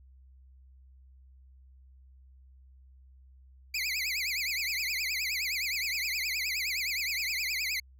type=tone with vibrato; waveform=25% pulse; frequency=2272 Hz; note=C#7; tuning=42 cents sharp; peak=-26 dBFS; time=3.74-7.8 s; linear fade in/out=5 ms; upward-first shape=triangle; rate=9.6 Hz; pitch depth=250 cents each way; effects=added 65 Hz sine -53 dBFS peak until 7.99 s